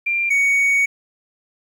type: tone pair in turn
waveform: sine / triangle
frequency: 2379 / 2236 Hz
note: D7 / C#7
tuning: +22 / +14 cents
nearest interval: minor second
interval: 108 cents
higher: first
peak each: -17 / -12 dBFS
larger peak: second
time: 0.06-0.3 / 0.3-0.86 s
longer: second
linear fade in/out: 10 ms
effects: 9-bit

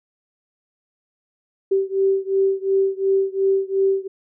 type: beating tone pair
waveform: sine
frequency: 386.8 / 389.6 Hz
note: G4 / G4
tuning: -23 / -11 cents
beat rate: 2.8 Hz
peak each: -19 / -20 dBFS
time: 1.71-4.08 s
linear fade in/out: 10 ms
effects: none

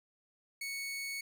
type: tone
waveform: sawtooth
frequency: 2217 Hz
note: C#7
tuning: in tune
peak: -34 dBFS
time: 0.61-1.21 s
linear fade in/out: 5 ms
effects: none

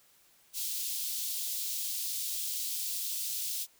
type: high-pass noise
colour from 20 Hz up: white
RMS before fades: -35 dBFS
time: 0.53-3.67 s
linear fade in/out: 50 ms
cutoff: 3300 Hz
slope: 24 dB/octave
effects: white hiss -64 dBFS RMS until 3.79 s

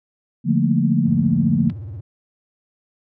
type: chord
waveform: sine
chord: Bb major seventh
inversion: first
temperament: just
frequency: 145.68 / 174.81 / 218.5 / 233.1 Hz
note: D3 / F3 / A3 / Bb3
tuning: -14 / +2 / -12 / 0 cents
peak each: -20 dBFS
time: 0.44-1.73 s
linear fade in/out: 50 ms
type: tone with vibrato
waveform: triangle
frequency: 102.6 Hz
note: G#2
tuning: 21 cents flat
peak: -27 dBFS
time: 1.05-2.01 s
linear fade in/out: 10 ms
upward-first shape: sine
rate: 17 Hz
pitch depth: 290 cents each way
type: clicks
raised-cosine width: 0.3 ms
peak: -27 dBFS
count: 2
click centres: 1.698 / 1.701 s
effects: none

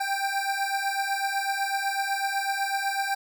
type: beating tone pair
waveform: 25% pulse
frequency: 784 / 792 Hz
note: G5 / G5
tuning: 0 / +18 cents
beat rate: 8 Hz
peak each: -25 dBFS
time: 0-3.15 s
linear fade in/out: 10 ms
effects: none

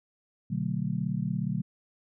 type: chord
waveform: sine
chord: B minor seventh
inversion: none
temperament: just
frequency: 123.47 / 148.16 / 185.21 / 222.2 Hz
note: B2 / D3 / F#3 / A3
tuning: 0 / +16 / +2 / +17 cents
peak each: -34 / -32 / -31 / -36 dBFS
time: 0.5-1.62 s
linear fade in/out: 10 ms
effects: none

